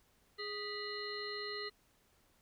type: harmonic tone with a mistuned harmonic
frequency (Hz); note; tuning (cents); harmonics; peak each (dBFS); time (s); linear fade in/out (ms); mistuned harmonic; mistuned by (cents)
415.3; G#4; 0; 1 / 3 / 5 / 7 / 9 / 10; -44 / -48 / -45 / -53 / -56 / -44; 0.38-1.7; 20; 5; -94
effects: pink hiss -71 dBFS RMS until 2.41 s